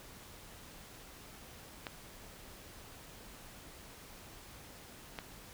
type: clicks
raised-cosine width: 0.3 ms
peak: -23 dBFS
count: 2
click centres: 1.868 / 5.188 s
effects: pink hiss -53 dBFS RMS until 5.53 s